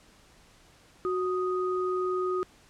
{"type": "tone pair together", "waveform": "sine", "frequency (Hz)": [368.4, 1244.5], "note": ["F#4", "D#6"], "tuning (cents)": [-7, 0], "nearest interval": "octave + major sixth", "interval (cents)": 2107, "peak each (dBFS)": [-27, -32], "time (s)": [1.05, 2.43], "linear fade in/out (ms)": 0, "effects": ["pink hiss -58 dBFS RMS until 2.69 s", "low-pass 9000 Hz 12 dB/octave"]}